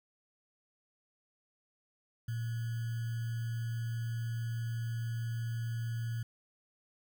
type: tone with sample-and-hold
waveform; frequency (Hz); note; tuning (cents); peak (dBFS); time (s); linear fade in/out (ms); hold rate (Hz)
sine; 115.6; A#2; -14; -33; 2.28-6.23; 5; 1575
effects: none